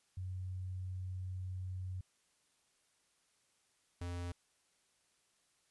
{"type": "tone pair in turn", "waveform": ["sine", "square"], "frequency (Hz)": [92.5, 87.64], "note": ["F#2", "F2"], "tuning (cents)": [0, 7], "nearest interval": "minor second", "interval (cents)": 93, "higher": "first", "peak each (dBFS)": [-39, -40], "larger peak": "first", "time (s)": [[0.17, 2.01], [4.01, 4.32]], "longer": "first", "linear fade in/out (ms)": 5, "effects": ["white hiss -75 dBFS RMS until 5.7 s", "resampled to 24000 Hz"]}